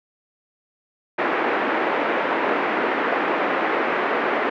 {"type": "band-pass noise", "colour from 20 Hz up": "pink", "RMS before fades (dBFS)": -22, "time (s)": [1.18, 4.5], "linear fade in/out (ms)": 10, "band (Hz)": [300, 2200], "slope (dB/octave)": 24, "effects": []}